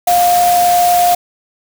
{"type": "tone in noise", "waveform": "sine", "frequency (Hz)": 707, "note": "F5", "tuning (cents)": 21, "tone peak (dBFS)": -8, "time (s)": [0.07, 1.15], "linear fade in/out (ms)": 5, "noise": "white", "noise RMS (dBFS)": -20, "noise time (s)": [0.07, 1.15], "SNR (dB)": 9, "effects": []}